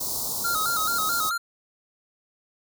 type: band-stop noise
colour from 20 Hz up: white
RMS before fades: -29 dBFS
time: 0-1.3 s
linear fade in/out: 10 ms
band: 1100 to 4100 Hz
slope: 48 dB/octave
type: tone with vibrato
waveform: square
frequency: 1328 Hz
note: E6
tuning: 12 cents sharp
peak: -25 dBFS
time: 0.44-1.38 s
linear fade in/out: 10 ms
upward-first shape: square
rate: 4.6 Hz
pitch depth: 79 cents each way
effects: none